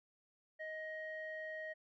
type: tone with low-pass filter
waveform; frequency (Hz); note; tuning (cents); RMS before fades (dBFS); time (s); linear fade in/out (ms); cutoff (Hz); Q
square; 627; D#5; +13; -45; 0.59-1.74; 20; 1700; 6.9
effects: none